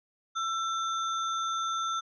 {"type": "tone with sample-and-hold", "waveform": "sine", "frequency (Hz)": 1340, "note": "E6", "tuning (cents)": 28, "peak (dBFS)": -28, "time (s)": [0.35, 2.01], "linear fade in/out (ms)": 20, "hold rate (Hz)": 4900, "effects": ["resampled to 16000 Hz"]}